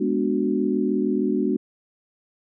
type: chord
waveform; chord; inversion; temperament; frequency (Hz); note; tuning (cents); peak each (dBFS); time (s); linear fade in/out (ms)
sine; G# half-diminished seventh; none; equal; 207.7 / 246.9 / 293.7 / 370; G#3 / B3 / D4 / F#4; 0 / 0 / 0 / 0; -25; 0-1.57; 10
effects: none